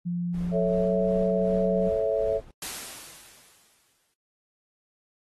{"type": "tone with pitch glide", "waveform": "sine", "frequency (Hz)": [174.61, 184.89], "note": ["F3", "F#3"], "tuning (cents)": [0, -1], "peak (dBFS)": -26, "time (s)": [0.05, 1.9], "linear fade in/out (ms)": 20, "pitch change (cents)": 99, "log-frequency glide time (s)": [0.46, 0.97]}
{"type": "noise with tremolo", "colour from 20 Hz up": "brown", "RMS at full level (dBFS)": -39, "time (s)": [0.34, 2.51], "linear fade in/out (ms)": 2, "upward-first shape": "sine", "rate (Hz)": 2.7, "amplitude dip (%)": 60}
{"type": "chord", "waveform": "sine", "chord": "A major", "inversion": "none", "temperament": "equal", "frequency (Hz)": [440, 554.4, 659.3], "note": ["A4", "C#5", "E5"], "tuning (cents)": [0, 0, 0], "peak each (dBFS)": -27, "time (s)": [0.51, 2.41], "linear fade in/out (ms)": 50}
{"type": "noise with exponential decay", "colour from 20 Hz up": "white", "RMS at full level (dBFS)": -33, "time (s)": [2.62, 4.14], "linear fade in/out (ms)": 2, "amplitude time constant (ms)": 330}
{"effects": ["AAC 32 kbps"]}